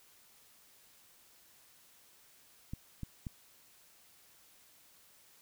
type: clicks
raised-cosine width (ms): 5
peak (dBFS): -27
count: 3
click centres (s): 2.735 / 3.033 / 3.268
effects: white hiss -63 dBFS RMS until 5.41 s